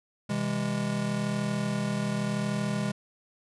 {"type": "chord", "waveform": "square", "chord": "C augmented", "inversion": "none", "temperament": "just", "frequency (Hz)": [130.81, 163.52, 204.4], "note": ["C3", "E3", "G#3"], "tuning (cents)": [0, -14, -27], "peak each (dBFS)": [-34, -35, -30], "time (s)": [0.29, 2.92], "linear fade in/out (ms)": 10, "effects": ["resampled to 24000 Hz"]}